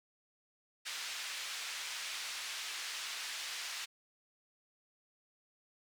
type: band-pass noise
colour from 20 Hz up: pink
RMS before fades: -42 dBFS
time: 0.85-3.86 s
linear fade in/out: 20 ms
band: 2000 to 6500 Hz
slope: 12 dB/octave
effects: none